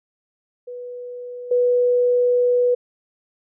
sine tone with level steps, 491.1 Hz, B4, 10 cents flat, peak -30 / -14 dBFS, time 0.67-2.75 s, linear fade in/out 10 ms, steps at 1.51 s, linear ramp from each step 5 ms, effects none

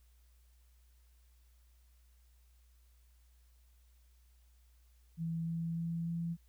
sine tone with pitch steps, 164.81 / 165.96 / 167.11 / 168.27 Hz, E3 / E3 / E3 / E3, 0 / +12 / +24 / +36 cents, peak -34 dBFS, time 5.17-6.37 s, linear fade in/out 50 ms, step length 300 ms, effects added 60 Hz sine -62 dBFS peak until 6.48 s + white hiss -75 dBFS RMS until 6.48 s

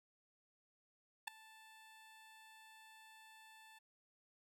15% pulse tone with ADSR envelope, 880 Hz, A5, in tune, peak -30 dBFS, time 1.27-3.79 s, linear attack 9 ms, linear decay 4 ms, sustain -23 dB, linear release 11 ms, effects none

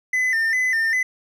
triangle tone with vibrato, 1908 Hz, A#6, 40 cents sharp, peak -16 dBFS, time 0.13-1.03 s, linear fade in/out 5 ms, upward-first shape square, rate 2.5 Hz, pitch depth 95 cents each way, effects none

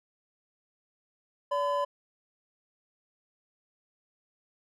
triangle tone pair together, 573.4 / 1012 Hz, D5 / B5, -42 / +42 cents, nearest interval minor seventh, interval 984 cents, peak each -27 dBFS, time 1.51-1.85 s, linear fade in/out 10 ms, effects none

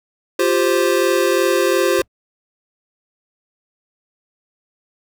square chord, F suspended second, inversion none, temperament equal, 349.2 / 392 / 523.3 Hz, F4 / G4 / C5, 0 / 0 / 0 cents, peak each -19 / -19 / -19 dBFS, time 0.39-2.02 s, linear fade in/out 5 ms
brown noise with exponential decay, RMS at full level -31 dBFS, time 1.99-2.08 s, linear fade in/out 1 ms, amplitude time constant 19 ms
effects none

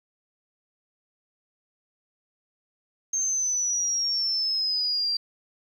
sine exponential sweep, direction down, 6390 to 4699 Hz, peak -23 dBFS, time 3.13-5.17 s, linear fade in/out 5 ms, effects 9-bit

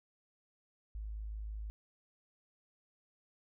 sine tone, 53 Hz, G#1, 36 cents sharp, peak -39 dBFS, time 0.95-1.7 s, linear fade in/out 0 ms, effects none

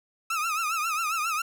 30% pulse tone with vibrato, 1288 Hz, E6, 41 cents flat, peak -23 dBFS, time 0.3-1.42 s, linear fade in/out 5 ms, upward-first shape triangle, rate 7.4 Hz, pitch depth 130 cents each way, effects none

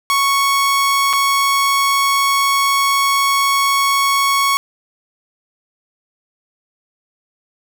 sawtooth tone with dropouts, 1108 Hz, C#6, 1 cent flat, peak -9 dBFS, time 0.1-4.57 s, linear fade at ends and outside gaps 0 ms, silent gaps 1.13-1.134 s, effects none

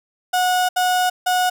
35% pulse tone bursts at uneven times, 730 Hz, F#5, 24 cents flat, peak -14 dBFS, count 3, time 0.33-0.69 / 0.76-1.1 / 1.26-1.5 s, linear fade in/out 10 ms, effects none

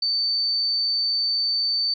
sine tone, 4556 Hz, C#8, 47 cents sharp, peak -20 dBFS, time 0.02-1.94 s, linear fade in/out 5 ms, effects none

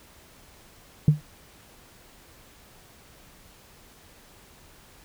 sine tone with exponential decay, 150 Hz, D3, 37 cents sharp, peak -8 dBFS, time 1.08-1.21 s, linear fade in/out 2 ms, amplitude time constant 28 ms, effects tanh soft clip ceiling -9 dBFS + pink hiss -53 dBFS RMS until 5.04 s

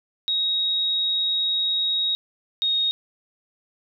sine tone pair in turn, 3782 / 3734 Hz, A#7 / A#7, +24 / +2 cents, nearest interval unison, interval 22 cents, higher first, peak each -20 / -19 dBFS, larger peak second, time 0.28-2.15 / 2.62-2.91 s, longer first, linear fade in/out 0 ms, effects none

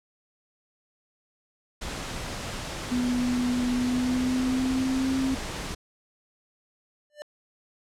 pink noise, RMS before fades -34 dBFS, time 1.81-5.75 s, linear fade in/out 10 ms
sine tone with pitch glide, 246.9 to 264.6 Hz, B3 to C4, 0 to +20 cents, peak -23 dBFS, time 2.91-5.35 s, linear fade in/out 10 ms, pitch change +120 cents, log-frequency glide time 3.7-5.13 s
square tone with exponential growth, 594 Hz, D5, 20 cents sharp, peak -33 dBFS, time 7.1-7.22 s, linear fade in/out 0 ms, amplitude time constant 24 ms
effects low-pass 8000 Hz 12 dB/octave

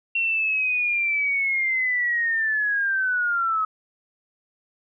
sine linear sweep, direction down, 2732 to 1272 Hz, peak -20 dBFS, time 0.15-3.65 s, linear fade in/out 5 ms, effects none

